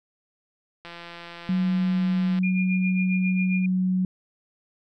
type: click train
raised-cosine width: 0.3 ms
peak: -24 dBFS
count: 264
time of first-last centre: 0.85-2.388 s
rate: 171 Hz
type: tone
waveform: sine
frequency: 185 Hz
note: F#3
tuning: in tune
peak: -20 dBFS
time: 1.49-4.05 s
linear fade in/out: 2 ms
type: tone with tremolo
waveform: sine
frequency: 2416 Hz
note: D7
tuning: 48 cents sharp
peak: -27 dBFS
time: 2.43-3.66 s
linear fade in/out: 5 ms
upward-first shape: sine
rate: 7.4 Hz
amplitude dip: 75%
effects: none